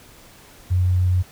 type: tone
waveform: sine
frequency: 90.8 Hz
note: F#2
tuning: 32 cents flat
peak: -15 dBFS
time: 0.7-1.23 s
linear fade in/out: 20 ms
effects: pink hiss -47 dBFS RMS until 1.31 s